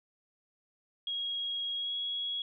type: tone with pitch glide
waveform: sine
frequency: 3292 to 3330 Hz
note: G#7 to G#7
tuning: -16 to +4 cents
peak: -32 dBFS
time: 1.07-2.42 s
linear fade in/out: 2 ms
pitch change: +20 cents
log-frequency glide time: 1.75-1.94 s
effects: none